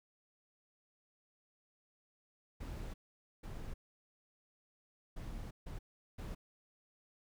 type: noise bursts at uneven times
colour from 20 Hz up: brown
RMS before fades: -44 dBFS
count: 5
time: 2.6-2.94 / 3.43-3.74 / 5.16-5.51 / 5.66-5.79 / 6.18-6.35 s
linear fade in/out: 10 ms
effects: none